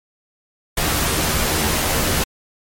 pink noise with comb filter, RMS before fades -19 dBFS, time 0.77-2.24 s, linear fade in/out 5 ms, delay 13 ms, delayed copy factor +0.5, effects MP3 64 kbps

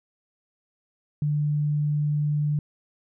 sine tone, 148.3 Hz, D3, 17 cents sharp, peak -21 dBFS, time 1.22-2.59 s, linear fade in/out 2 ms, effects none

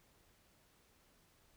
silence, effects pink hiss -70 dBFS RMS until 1.56 s

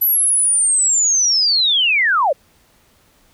sine linear sweep, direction down, 11960 to 493.9 Hz, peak -12 dBFS, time 0.01-2.33 s, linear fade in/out 10 ms, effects pink hiss -55 dBFS RMS until 3.33 s

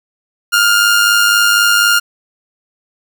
sawtooth tone with amplitude modulation, 1409 Hz, F6, 15 cents sharp, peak -3 dBFS, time 0.52-2 s, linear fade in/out 20 ms, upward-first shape sine, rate 104 Hz, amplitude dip 40%, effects none

